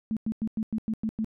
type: tone bursts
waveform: sine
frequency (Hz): 220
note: A3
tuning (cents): 0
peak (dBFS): -25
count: 8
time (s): 0.11-1.245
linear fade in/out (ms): 0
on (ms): 57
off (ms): 97
effects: none